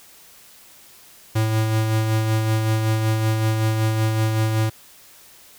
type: tone with tremolo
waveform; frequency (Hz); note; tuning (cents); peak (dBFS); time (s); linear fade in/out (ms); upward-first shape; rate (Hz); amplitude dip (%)
square; 110; A2; 0; -17; 1.35-4.7; 10; sine; 5.3; 35
effects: white hiss -48 dBFS RMS until 5.58 s

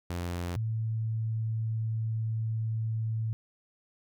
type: tone pair in turn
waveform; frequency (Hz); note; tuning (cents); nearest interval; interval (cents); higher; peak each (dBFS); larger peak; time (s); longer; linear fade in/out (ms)
sawtooth / sine; 87.4 / 111.4; F2 / A2; +2 / +22; major third; 420; second; -28 / -28; neither; 0.1-0.56 / 0.56-3.33; second; 0
effects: none

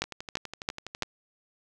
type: two click trains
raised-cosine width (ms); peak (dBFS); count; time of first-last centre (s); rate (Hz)
0.2; -9 / -20; 4 / 13; 0.02-1.023 / 0.04-1.032; 2.99 / 12.1
effects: none

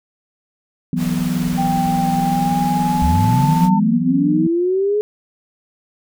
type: chord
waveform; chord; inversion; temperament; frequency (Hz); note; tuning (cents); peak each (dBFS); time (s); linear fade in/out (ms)
sine; E suspended second; none; equal with one note detuned; 164.81 / 185.53 / 246.9; E3 / F#3 / B3; 0 / +5 / 0; -21; 0.93-4.47; 2
type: noise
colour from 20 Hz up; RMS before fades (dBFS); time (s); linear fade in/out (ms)
pink; -31; 0.96-3.7; 50
type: tone with pitch glide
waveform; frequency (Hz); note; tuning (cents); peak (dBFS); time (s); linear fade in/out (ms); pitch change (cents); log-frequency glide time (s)
sine; 787 to 898.8; G5 to A5; +7 to +37; -18; 1.57-3.8; 20; +230; 2.2-3.65
type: linear sweep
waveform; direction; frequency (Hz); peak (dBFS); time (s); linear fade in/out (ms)
sine; up; 66.3 to 424.9; -14; 3.02-5.01; 0
effects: none

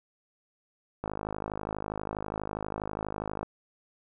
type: click train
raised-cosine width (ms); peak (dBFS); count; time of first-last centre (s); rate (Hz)
1; -19; 126; 1.04-3.43; 52.3
effects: none

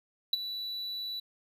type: tone with ADSR envelope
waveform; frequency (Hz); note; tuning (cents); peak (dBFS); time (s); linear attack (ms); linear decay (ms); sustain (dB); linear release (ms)
triangle; 3951; B7; 0; -19; 0.33-1.2; 3; 19; -14; 7
effects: none

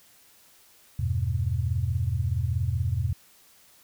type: chord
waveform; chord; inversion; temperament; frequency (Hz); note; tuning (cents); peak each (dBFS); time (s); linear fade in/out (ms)
sine; E minor; none; just; 82.41 / 98.89 / 123.61; E2 / G2 / B2; 0 / +16 / +2; -28; 0.99-3.13; 5
effects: white hiss -57 dBFS RMS until 3.83 s

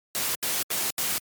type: noise bursts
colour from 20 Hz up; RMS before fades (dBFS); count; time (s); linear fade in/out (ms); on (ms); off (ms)
white; -27; 4; 0.15-1.181; 0; 200; 77
effects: high-pass 100 Hz 12 dB/octave + MP3 96 kbps

